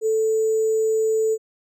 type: tone with sample-and-hold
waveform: sine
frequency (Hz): 440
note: A4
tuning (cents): 0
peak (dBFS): -17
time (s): 0.01-1.38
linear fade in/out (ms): 50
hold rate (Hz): 7350
effects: low-pass 12000 Hz 12 dB/octave